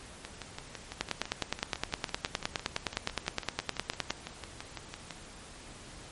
two click trains, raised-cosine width 0.2 ms, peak -21 / -11 dBFS, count 30 / 31, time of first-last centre 0.25-5.108 / 1.01-4.106 s, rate 5.97 / 9.69 Hz, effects pink hiss -49 dBFS RMS until 6.11 s + MP3 48 kbps

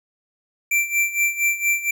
square tone with tremolo, 2349 Hz, D7, in tune, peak -16 dBFS, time 0.71-1.91 s, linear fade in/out 5 ms, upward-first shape sine, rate 4.3 Hz, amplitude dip 80%, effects none

